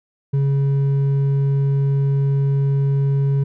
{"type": "tone with hard clipping", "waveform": "sine", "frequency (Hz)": 138.7, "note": "C#3", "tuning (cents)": 1, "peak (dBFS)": -16, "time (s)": [0.33, 3.44], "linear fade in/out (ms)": 10, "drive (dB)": 4, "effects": []}